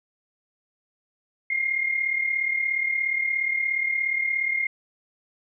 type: tone pair together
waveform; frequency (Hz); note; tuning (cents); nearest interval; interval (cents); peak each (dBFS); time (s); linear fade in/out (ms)
sine; 2093 / 2130; C7 / C7; 0 / +30; unison; 30; -29 / -23; 1.5-4.67; 5
effects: none